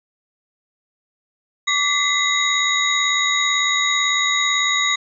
sine tone cluster, 1152 / 2006 / 2084 / 3800 / 6720 Hz, D6 / B6 / C7 / A#7 / G#8, -34 / +26 / -7 / +33 / +19 cents, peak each -24 / -21 / -25 / -20 / -26 dBFS, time 1.67-4.96 s, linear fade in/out 10 ms, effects none

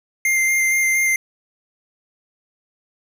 square tone with vibrato, 2100 Hz, C7, 6 cents sharp, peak -16 dBFS, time 0.25-1.16 s, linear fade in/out 2 ms, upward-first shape square, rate 4.3 Hz, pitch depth 9 cents each way, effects none

